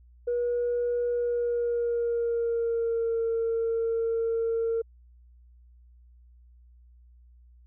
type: tone with pitch glide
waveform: sine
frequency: 481.9 to 457 Hz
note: B4 to A#4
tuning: -43 to -34 cents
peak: -23 dBFS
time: 0.27-4.82 s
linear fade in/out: 10 ms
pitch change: -91 cents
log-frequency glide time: 1.08-3.24 s
effects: tanh soft clip ceiling -21 dBFS + added 60 Hz sine -52 dBFS peak until 7.66 s